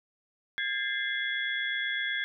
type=tone cluster; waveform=sine; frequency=1615 / 1743 / 2086 / 3368 Hz; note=G#6 / A6 / C7 / G#7; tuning=-49 / -17 / -6 / +24 cents; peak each=-32 / -37 / -34 / -35 dBFS; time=0.58-2.24 s; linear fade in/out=0 ms; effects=none